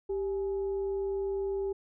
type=tone with frequency modulation; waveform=sine; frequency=392 Hz; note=G4; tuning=in tune; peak=-29 dBFS; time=0.09-1.73 s; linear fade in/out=10 ms; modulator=448 Hz; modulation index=0.25; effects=none